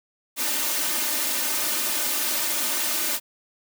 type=noise with comb filter; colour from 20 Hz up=white; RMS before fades=-25 dBFS; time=0.36-3.2 s; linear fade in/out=50 ms; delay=3.3 ms; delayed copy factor=+0.85; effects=high-pass 200 Hz 12 dB/octave